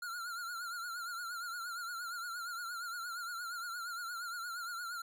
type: tone with vibrato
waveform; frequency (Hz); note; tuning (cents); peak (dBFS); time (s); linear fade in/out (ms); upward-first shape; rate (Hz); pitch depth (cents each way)
square; 1400; F6; +4; -40; 0.02-5.02; 5; triangle; 8.6; 89
effects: none